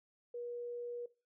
sine tone, 480.6 Hz, B4, 47 cents flat, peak -40 dBFS, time 0.34-1.06 s, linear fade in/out 5 ms, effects noise-tail reverb RT60 0.3 s tail -18 dB re dry

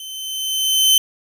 sawtooth tone with level ramp, 3073 Hz, G7, 35 cents flat, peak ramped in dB -28 to -6 dBFS, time 0-0.98 s, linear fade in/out 2 ms, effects none

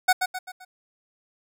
25% pulse tone with echo, 740 Hz, F#5, in tune, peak -11 dBFS, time 0.08-0.13 s, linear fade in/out 10 ms, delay 130 ms, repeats 4, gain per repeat -7 dB, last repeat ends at 0.65 s, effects none

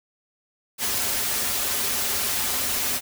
white noise with comb filter, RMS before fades -25 dBFS, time 0.78-3.01 s, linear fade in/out 50 ms, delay 6.2 ms, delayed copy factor -1, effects none

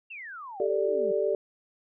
sine exponential sweep, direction down, 2794 to 185 Hz, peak -38 dBFS, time 0.1-1.12 s, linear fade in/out 10 ms
sine chord, G suspended second, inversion none, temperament equal, 392 / 440 / 587.3 Hz, G4 / A4 / D5, 0 / 0 / 0 cents, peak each -28 dBFS, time 0.6-1.35 s, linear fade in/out 2 ms
effects none

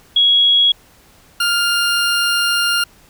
sine / 20% pulse tone pair in turn, 3325 / 1403.7 Hz, G#7 / F6, +1 / +8 cents, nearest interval octave + minor third, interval 1493 cents, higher first, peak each -9 dBFS, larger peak neither, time 0.16-0.72 / 1.4-2.84 s, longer second, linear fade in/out 5 ms, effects pink hiss -49 dBFS RMS until 3.09 s

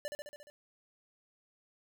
square tone with echo, 587.3 Hz, D5, in tune, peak -36 dBFS, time 0.05-0.08 s, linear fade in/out 0 ms, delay 70 ms, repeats 6, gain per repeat -3 dB, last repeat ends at 0.5 s, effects none

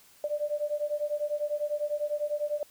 sine beating tone pair, 587.3 / 597.3 Hz, D5 / D5, 0 / +29 cents, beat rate 10 Hz, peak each -31 dBFS, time 0.24-2.63 s, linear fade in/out 2 ms, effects white hiss -58 dBFS RMS until 2.7 s

